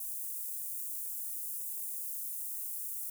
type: high-pass noise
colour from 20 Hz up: white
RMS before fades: -39 dBFS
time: 0-3.1 s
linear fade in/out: 5 ms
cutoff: 9100 Hz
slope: 24 dB/octave
effects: none